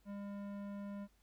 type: tone with low-pass filter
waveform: square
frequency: 201.5 Hz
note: G3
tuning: 48 cents sharp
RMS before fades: -45 dBFS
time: 0.05-1.08 s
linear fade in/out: 50 ms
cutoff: 1400 Hz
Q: 0.56
effects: added 50 Hz sine -70 dBFS peak until 1.22 s + pink hiss -75 dBFS RMS until 1.22 s